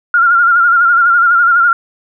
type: tone with vibrato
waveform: sine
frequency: 1396.9 Hz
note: F6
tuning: in tune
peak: -6 dBFS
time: 0.14-1.73 s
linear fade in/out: 2 ms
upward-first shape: sine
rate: 12 Hz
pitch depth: 58 cents each way
effects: none